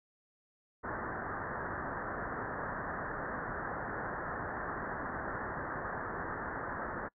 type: low-pass noise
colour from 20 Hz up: white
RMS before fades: -39 dBFS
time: 0.83-7.09 s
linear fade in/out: 20 ms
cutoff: 1800 Hz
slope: 96 dB/octave
effects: noise-tail reverb RT60 0.1 s tail -24 dB re dry

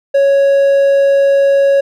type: tone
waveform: triangle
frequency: 554.4 Hz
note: C#5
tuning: in tune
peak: -5 dBFS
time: 0.14-1.81 s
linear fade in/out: 10 ms
effects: none

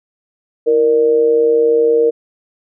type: tone with amplitude modulation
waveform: sine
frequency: 465.9 Hz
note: A#4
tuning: 1 cent flat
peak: -6 dBFS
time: 0.66-2.11 s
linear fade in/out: 20 ms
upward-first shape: sine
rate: 137 Hz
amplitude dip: 60%
effects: none

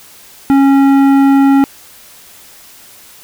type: tone with tanh clipping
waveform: sine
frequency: 274.7 Hz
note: C#4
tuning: 16 cents flat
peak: -7 dBFS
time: 0.5-1.64 s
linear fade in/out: 0 ms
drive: 13 dB
effects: white hiss -39 dBFS RMS until 3.23 s

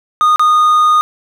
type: tone with dropouts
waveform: triangle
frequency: 1231 Hz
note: D#6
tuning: 19 cents flat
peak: -5 dBFS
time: 0.21-1.01 s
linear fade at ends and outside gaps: 0 ms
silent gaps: 0.36-0.395 s
effects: none

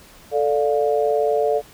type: chord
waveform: sine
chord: D minor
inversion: second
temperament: just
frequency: 440.5 / 587.3 / 704.8 Hz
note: A4 / D5 / F5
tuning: +2 / 0 / +16 cents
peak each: -19 / -21 / -23 dBFS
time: 0.31-1.62 s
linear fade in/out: 50 ms
effects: pink hiss -47 dBFS RMS until 1.73 s

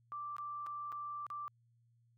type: tone with dropouts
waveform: sine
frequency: 1174 Hz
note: D6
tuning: 1 cent flat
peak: -40 dBFS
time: 0.12-1.48 s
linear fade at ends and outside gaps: 0 ms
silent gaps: 0.366-0.383 / 0.664-0.668 / 0.92-0.925 / 1.266-1.302 s
effects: added 117 Hz sine -68 dBFS peak until 2.17 s

